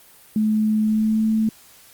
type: tone with pitch glide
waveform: sine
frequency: 215.6 to 219.6 Hz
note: A3 to A3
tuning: -35 to -3 cents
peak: -16 dBFS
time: 0.36-1.49 s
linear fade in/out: 2 ms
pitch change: +32 cents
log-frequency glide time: 0.82-1.26 s
effects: white hiss -49 dBFS RMS until 1.93 s + Opus 32 kbps